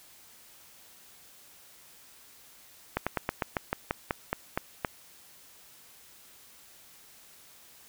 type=slowing click train; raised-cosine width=0.5 ms; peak=-12 dBFS; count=12; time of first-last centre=2.97-4.848 s; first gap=96 ms; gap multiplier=1.11; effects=white hiss -55 dBFS RMS until 7.88 s